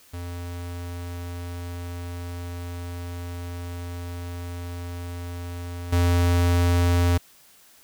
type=tone with level steps; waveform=square; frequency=87.31 Hz; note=F2; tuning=in tune; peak=-32 / -18 dBFS; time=0.13-7.18 s; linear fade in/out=10 ms; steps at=5.92 s; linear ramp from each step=10 ms; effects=white hiss -54 dBFS RMS until 7.83 s